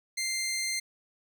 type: tone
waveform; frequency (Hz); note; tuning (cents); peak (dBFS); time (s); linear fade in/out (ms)
15% pulse; 2093; C7; 0; -23; 0.17-0.8; 10
effects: none